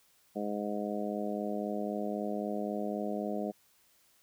harmonic tone, 103.83 Hz, G#2, in tune, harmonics 2 / 3 / 4 / 5 / 6 / 7, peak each -36 / -40 / -40 / -41 / -39 / -42 dBFS, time 0.35-3.52 s, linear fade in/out 20 ms, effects white hiss -67 dBFS RMS until 4.22 s

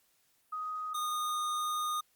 sine / square tone pair in turn, 1251 / 1228.8 Hz, D#6 / D#6, +9 / -22 cents, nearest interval unison, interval 31 cents, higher first, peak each -34 / -32 dBFS, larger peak second, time 0.52-0.94 / 0.94-2.01 s, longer second, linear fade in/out 10 ms, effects white hiss -71 dBFS RMS until 2.15 s + Opus 48 kbps

